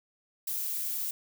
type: noise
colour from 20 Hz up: violet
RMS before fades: -33 dBFS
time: 0.47-1.11 s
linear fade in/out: 5 ms
effects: none